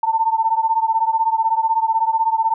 sine beating tone pair, 891 / 907 Hz, A5 / A#5, +22 / -48 cents, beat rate 16 Hz, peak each -17 / -19 dBFS, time 0.03-2.54 s, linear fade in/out 5 ms, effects none

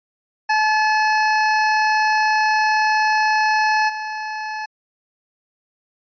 25% pulse tone with level steps, 861 Hz, A5, 38 cents flat, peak -11 / -21 dBFS, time 0.49-4.66 s, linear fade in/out 10 ms, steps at 3.88 s, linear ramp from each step 20 ms, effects resampled to 11025 Hz

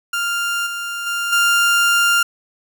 30% pulse tone with level steps, 1396.9 Hz, F6, in tune, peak -16 / -21 / -17 / -10 dBFS, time 0.13-2.23 s, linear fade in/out 5 ms, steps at 0.66 / 1.06 / 1.32 s, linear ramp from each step 10 ms, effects none

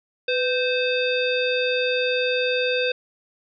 harmonic tone with a mistuned harmonic, 520 Hz, C5, 11 cents flat, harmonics 1 / 3 / 5 / 7 / 9, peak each -22 / -29 / -26 / -29 / -35 dBFS, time 0.28-2.92 s, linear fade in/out 5 ms, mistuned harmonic 1, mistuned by -66 cents, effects none

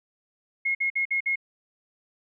sine tone bursts, 2159 Hz, C#7, 46 cents flat, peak -22 dBFS, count 5, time 0.65-1.358 s, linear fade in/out 10 ms, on 100 ms, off 52 ms, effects none

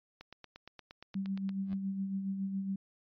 click train, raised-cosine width 0.2 ms, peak -30 dBFS, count 12, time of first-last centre 0.21-1.492 s, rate 8.58 Hz
sine tone with tremolo, 194.2 Hz, G3, 16 cents flat, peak -31 dBFS, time 1.15-2.76 s, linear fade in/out 5 ms, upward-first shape sine, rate 7.2 Hz, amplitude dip 45%
20% pulse tone with exponential growth, 92.5 Hz, F#2, in tune, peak -39 dBFS, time 1.62-1.74 s, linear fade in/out 5 ms, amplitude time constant 24 ms
effects resampled to 11025 Hz

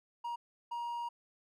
triangle tone bursts at uneven times, 947 Hz, A#5, 27 cents sharp, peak -34 dBFS, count 2, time 0.24-0.36 / 0.71-1.09 s, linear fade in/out 10 ms, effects none

